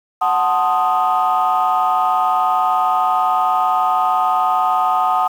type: chord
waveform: sine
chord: F# diminished seventh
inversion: none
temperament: equal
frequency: 740 / 880 / 1046.5 / 1244.5 Hz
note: F#5 / A5 / C6 / Eb6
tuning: 0 / 0 / 0 / 0 cents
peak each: -16 / -19 / -22 / -17 dBFS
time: 0.21-5.28 s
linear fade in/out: 10 ms
effects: tanh soft clip ceiling -7 dBFS + 7-bit